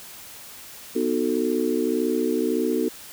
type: chord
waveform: sine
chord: B dominant seventh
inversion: none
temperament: just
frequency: 246.9 / 308.7 / 370.4 / 444.5 Hz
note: B3 / D#4 / F#4 / A4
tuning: 0 / -14 / +2 / +18 cents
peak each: -26 dBFS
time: 0.95-2.89 s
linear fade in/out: 10 ms
effects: white hiss -42 dBFS RMS until 3.12 s